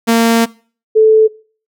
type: tone pair in turn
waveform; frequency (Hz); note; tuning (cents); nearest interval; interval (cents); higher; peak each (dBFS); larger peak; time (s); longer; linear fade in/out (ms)
sawtooth / sine; 229.5 / 437.4; A#3 / A4; -27 / -10; major seventh; 1117; second; -4; neither; 0.07-0.46 / 0.95-1.28; first; 20
effects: noise-tail reverb RT60 0.4 s tail -21 dB re dry